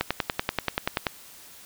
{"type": "click train", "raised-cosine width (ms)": 0.3, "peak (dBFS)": -7, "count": 12, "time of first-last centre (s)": [0.01, 1.068], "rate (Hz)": 10.4, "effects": ["white hiss -48 dBFS RMS until 1.65 s"]}